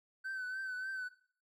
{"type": "tone with vibrato", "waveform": "triangle", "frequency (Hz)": 1526, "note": "G6", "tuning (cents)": -47, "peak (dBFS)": -35, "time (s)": [0.24, 1.09], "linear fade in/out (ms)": 20, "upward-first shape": "triangle", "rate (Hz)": 3.4, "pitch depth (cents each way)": 49, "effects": ["noise-tail reverb RT60 0.5 s tail -18 dB re dry", "tanh soft clip ceiling -32 dBFS"]}